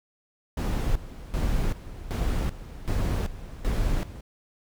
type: noise with tremolo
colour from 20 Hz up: brown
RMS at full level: -25 dBFS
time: 0.57-4.21 s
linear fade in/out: 5 ms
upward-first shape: square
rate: 1.3 Hz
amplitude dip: 80%
effects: none